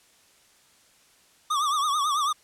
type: tone with vibrato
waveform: square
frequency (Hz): 1175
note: D6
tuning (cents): +1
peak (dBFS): -23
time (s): 1.5-2.33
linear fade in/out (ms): 10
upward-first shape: triangle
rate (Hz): 9.1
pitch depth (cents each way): 130
effects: white hiss -59 dBFS RMS until 2.43 s + low-pass 10000 Hz 12 dB/octave